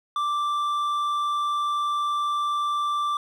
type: tone with hard clipping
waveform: triangle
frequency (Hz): 1174.7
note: D6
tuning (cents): 0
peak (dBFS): -24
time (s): 0.16-3.17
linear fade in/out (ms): 2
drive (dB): 9
effects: none